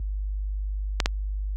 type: clicks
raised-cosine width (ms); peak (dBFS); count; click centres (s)
0.2; -4; 2; 1.002 / 1.059
effects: added 50 Hz sine -21 dBFS peak until 1.56 s + high-pass 60 Hz 12 dB/octave